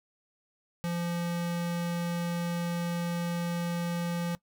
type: tone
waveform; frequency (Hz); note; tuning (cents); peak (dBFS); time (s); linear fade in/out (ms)
square; 172.1; F3; -25; -30; 0.84-4.35; 0
effects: noise-tail reverb RT60 0.1 s tail -20 dB re dry